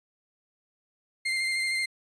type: tone with vibrato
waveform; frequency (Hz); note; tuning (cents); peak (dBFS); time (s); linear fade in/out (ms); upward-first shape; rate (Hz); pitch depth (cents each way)
35% pulse; 2100; C7; +6; -24; 1.25-1.86; 10; square; 13; 15
effects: resampled to 22050 Hz